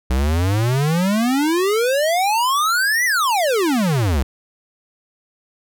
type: exponential two-way sweep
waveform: square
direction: up then down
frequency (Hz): 61.1 to 2031 to 61.1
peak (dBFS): -16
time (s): 0.1-4.23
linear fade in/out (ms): 5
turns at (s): 3.05
effects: none